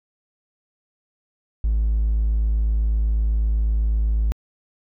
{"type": "tone", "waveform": "triangle", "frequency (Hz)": 54, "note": "A1", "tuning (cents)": -32, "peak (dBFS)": -14, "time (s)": [1.64, 4.32], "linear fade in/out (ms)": 0, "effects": ["tanh soft clip ceiling -12 dBFS"]}